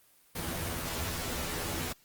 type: noise with comb filter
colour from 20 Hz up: pink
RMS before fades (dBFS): -35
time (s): 0.35-1.93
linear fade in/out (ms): 10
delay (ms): 12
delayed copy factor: +0.8
effects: white hiss -63 dBFS RMS until 2.04 s + Opus 24 kbps